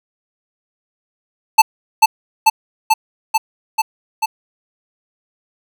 square tone with echo, 880 Hz, A5, in tune, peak -3 dBFS, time 1.58-1.62 s, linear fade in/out 10 ms, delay 440 ms, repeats 6, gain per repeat -2 dB, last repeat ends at 4.26 s, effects none

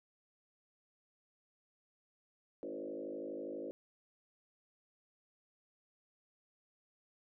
sine tone with frequency modulation, 417.7 Hz, G#4, 10 cents sharp, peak -40 dBFS, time 2.63-3.71 s, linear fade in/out 0 ms, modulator 52.3 Hz, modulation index 2.8, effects none

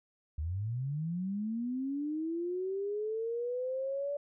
sine linear sweep, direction up, 71.5 to 579 Hz, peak -32 dBFS, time 0.38-4.17 s, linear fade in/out 5 ms, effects none

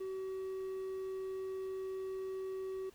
triangle tone, 380 Hz, F#4, 46 cents sharp, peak -36 dBFS, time 0-2.9 s, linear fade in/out 10 ms, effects pink hiss -64 dBFS RMS until 2.94 s

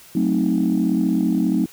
sine chord, F# diminished seventh, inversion none, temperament equal with one note detuned, 185 / 220 / 261.6 / 312.6 Hz, F#3 / A3 / C4 / Eb4, 0 / 0 / 0 / +8 cents, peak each -21 dBFS, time 0.15-1.66 s, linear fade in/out 5 ms, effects tanh soft clip ceiling -9 dBFS + white hiss -46 dBFS RMS until 1.72 s

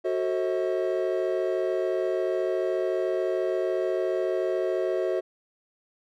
triangle chord, F# diminished seventh, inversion none, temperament just, 370 / 444 / 532.8 / 639.4 Hz, F#4 / A4 / C5 / Eb5, 0 / +16 / +31 / +47 cents, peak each -25 / -31 / -29 / -28 dBFS, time 0.04-5.21 s, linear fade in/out 20 ms, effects none

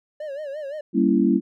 triangle tone with vibrato, 580 Hz, D5, 22 cents flat, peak -27 dBFS, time 0.2-0.81 s, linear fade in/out 5 ms, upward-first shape sine, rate 5.8 Hz, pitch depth 120 cents each way
sine chord, G diminished seventh, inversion none, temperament equal with one note detuned, 196 / 233.1 / 277.2 / 333.1 Hz, G3 / Bb3 / Db4 / Fb4, 0 / 0 / 0 / +18 cents, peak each -21 dBFS, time 0.93-1.41 s, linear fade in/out 50 ms
effects none

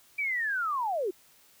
sine linear sweep, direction down, 2349 to 337.1 Hz, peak -27 dBFS, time 0.18-1.11 s, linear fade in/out 10 ms, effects white hiss -60 dBFS RMS until 1.6 s

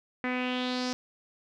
sawtooth tone with low-pass filter sweep, 251.3 Hz, B3, 30 cents sharp, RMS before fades -31 dBFS, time 0.24-0.93 s, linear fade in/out 0 ms, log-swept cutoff 2000 to 5600 Hz, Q 4, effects none

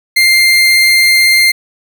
30% pulse tone, 2102 Hz, C7, 7 cents sharp, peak -3 dBFS, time 0.16-1.52 s, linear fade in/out 10 ms, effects none

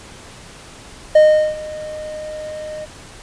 triangle tone with ADSR envelope, 615 Hz, D#5, 20 cents flat, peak -3 dBFS, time 1.15-2.86 s, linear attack 7 ms, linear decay 390 ms, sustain -21 dB, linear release 21 ms, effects pink hiss -39 dBFS RMS until 3.22 s + resampled to 22050 Hz

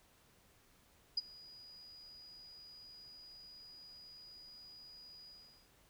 sine tone with ADSR envelope, 4912 Hz, D#8, 23 cents flat, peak -29 dBFS, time 1.17-5.69 s, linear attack 7 ms, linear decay 26 ms, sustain -24 dB, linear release 420 ms, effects pink hiss -68 dBFS RMS until 5.89 s

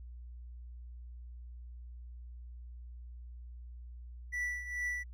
triangle tone with tremolo, 1963 Hz, B6, 11 cents flat, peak -30 dBFS, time 4.32-5.04 s, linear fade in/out 20 ms, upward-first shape triangle, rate 2.3 Hz, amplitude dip 75%, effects added 60 Hz sine -45 dBFS peak until 5.13 s

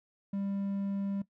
triangle tone, 198 Hz, G3, 18 cents sharp, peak -29 dBFS, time 0.33-1.22 s, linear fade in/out 5 ms, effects noise-tail reverb RT60 0.1 s tail -17 dB re dry

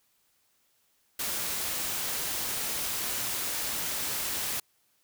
white noise, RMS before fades -32 dBFS, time 1.19-4.6 s, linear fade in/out 5 ms, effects white hiss -70 dBFS RMS until 5.03 s

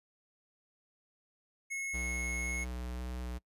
square tone, 2179 Hz, C#7, 30 cents flat, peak -36 dBFS, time 1.7-2.65 s, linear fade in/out 20 ms
square tone with vibrato, 61.74 Hz, B1, in tune, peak -38 dBFS, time 1.93-3.39 s, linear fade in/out 20 ms, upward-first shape square, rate 1.9 Hz, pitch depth 10 cents each way
effects noise-tail reverb RT60 0.1 s tail -24 dB re dry + resampled to 32000 Hz

